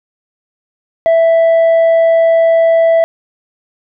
sine tone with tanh clipping, 660 Hz, E5, 2 cents sharp, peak -7 dBFS, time 1.06-3.04 s, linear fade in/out 0 ms, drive 3 dB, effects none

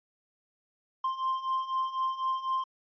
triangle beating tone pair, 1046.5 / 1050.5 Hz, C6 / C6, 0 / +7 cents, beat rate 4 Hz, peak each -32 / -28 dBFS, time 1.04-2.64 s, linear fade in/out 5 ms, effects resampled to 11025 Hz

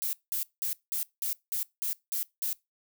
violet noise bursts, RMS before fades -31 dBFS, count 9, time 0.02-2.53 s, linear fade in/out 0 ms, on 110 ms, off 190 ms, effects noise-tail reverb RT60 0.2 s tail -22 dB re dry

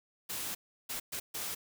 white noise bursts at uneven times, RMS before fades -38 dBFS, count 4, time 0.29-0.55 / 0.89-1 / 1.12-1.2 / 1.34-1.55 s, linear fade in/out 10 ms, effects none

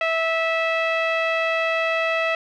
sawtooth tone with low-pass filter, 654 Hz, E5, 14 cents flat, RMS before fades -22 dBFS, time 0.01-2.35 s, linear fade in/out 2 ms, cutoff 2500 Hz, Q 3.3, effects none

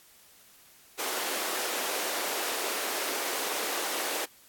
pink high-pass noise, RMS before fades -32 dBFS, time 0.98-4.26 s, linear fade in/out 20 ms, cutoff 360 Hz, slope 24 dB/octave, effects white hiss -57 dBFS RMS until 4.48 s + AAC 64 kbps

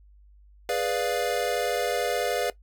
square chord, G# diminished seventh, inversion none, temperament equal, 415.3 / 493.9 / 587.3 / 698.5 Hz, G#4 / B4 / D5 / F5, 0 / 0 / 0 / 0 cents, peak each -33 / -29 / -31 / -31 dBFS, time 0.69-2.5 s, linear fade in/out 2 ms, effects noise-tail reverb RT60 0.1 s tail -18 dB re dry + added 50 Hz sine -51 dBFS peak until 2.62 s

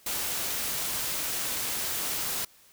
white noise, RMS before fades -31 dBFS, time 0.06-2.45 s, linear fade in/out 5 ms, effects white hiss -58 dBFS RMS until 2.72 s

